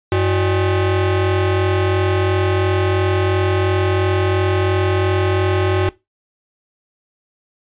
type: ring-modulated tone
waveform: 40% pulse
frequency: 233.1 Hz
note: A#3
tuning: in tune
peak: -10 dBFS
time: 0.12-5.89 s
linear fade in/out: 0 ms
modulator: 138 Hz
effects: noise-tail reverb RT60 0.2 s tail -19 dB re dry + resampled to 8000 Hz